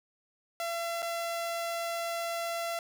sawtooth tone with dropouts, 677 Hz, E5, 46 cents sharp, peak -28 dBFS, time 0.6-2.79 s, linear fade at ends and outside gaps 1 ms, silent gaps 1.021-1.027 s, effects none

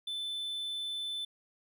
triangle tone, 3520 Hz, A7, in tune, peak -33 dBFS, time 0.07-1.25 s, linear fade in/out 5 ms, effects none

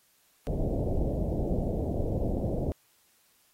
pink low-pass noise, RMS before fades -29 dBFS, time 0.47-2.72 s, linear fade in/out 0 ms, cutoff 670 Hz, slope 48 dB/octave, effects white hiss -66 dBFS RMS until 3.53 s + AAC 48 kbps

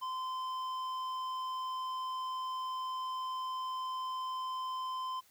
sine tone with tanh clipping, 1031 Hz, C6, 26 cents flat, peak -37 dBFS, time 0.01-5.21 s, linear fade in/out 20 ms, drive 10 dB, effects white hiss -65 dBFS RMS until 5.3 s

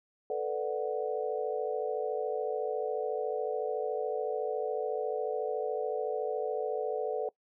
sine chord, B minor seventh, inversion third, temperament equal, 440 / 493.9 / 587.3 / 740 Hz, A4 / B4 / D5 / F#5, 0 / 0 / 0 / 0 cents, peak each -33 / -35 / -37 / -38 dBFS, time 0.3-7.29 s, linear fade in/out 2 ms, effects noise-tail reverb RT60 0.1 s tail -22 dB re dry

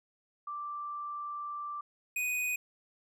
sine / square tone pair in turn, 1174.7 / 2489 Hz, D6 / D#7, 0 / 0 cents, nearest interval octave + minor second, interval 1300 cents, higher second, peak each -36 / -31 dBFS, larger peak second, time 0.47-1.81 / 2.16-2.56 s, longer first, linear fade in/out 5 ms, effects none

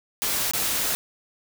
white noise with dropouts, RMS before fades -25 dBFS, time 0.22-0.95 s, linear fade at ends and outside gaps 0 ms, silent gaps 0.511-0.535 s, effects none

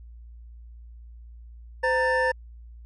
triangle tone cluster, 514 / 926 / 1771 Hz, C5 / A#5 / A6, -31 / -12 / +11 cents, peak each -22 / -25 / -23 dBFS, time 1.83-2.32 s, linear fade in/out 10 ms, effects added 58 Hz sine -42 dBFS peak until 2.85 s + resampled to 22050 Hz

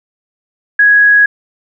sine tone, 1664 Hz, G#6, 3 cents sharp, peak -4 dBFS, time 0.79-1.26 s, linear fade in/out 5 ms, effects none

